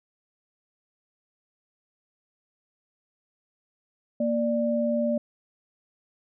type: tone pair together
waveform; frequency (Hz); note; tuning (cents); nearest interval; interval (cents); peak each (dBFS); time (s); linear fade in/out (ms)
sine; 233.8 / 590; A#3 / D5; +5 / +8; octave + major third; 1603; -25; 4.2-5.18; 5
effects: none